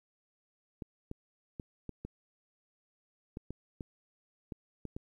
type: clicks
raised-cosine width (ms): 3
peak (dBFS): -27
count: 11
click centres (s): 0.822 / 1.114 / 1.598 / 1.893 / 2.05 / 3.371 / 3.506 / 3.808 / 4.522 / 4.853 / 4.965
effects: 11-bit